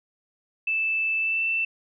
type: tone with pitch glide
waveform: sine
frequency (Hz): 2637 to 2668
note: E7 to E7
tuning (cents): 0 to +20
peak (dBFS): -22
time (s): 0.67-1.65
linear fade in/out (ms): 5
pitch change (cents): +20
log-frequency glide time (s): 1.19-1.44
effects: none